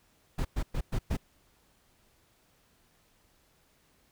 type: noise bursts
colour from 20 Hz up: brown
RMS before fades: -29 dBFS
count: 5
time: 0.38-1.17 s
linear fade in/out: 10 ms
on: 70 ms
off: 110 ms
effects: pink hiss -67 dBFS RMS until 4.11 s